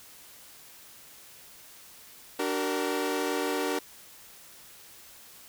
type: chord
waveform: sawtooth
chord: D augmented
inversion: none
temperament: equal with one note detuned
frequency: 293.7 / 378.9 / 466.2 Hz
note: D4 / F#4 / A#4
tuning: 0 / +41 / 0 cents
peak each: -28 dBFS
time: 2.39-3.79 s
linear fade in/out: 5 ms
effects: white hiss -51 dBFS RMS until 5.48 s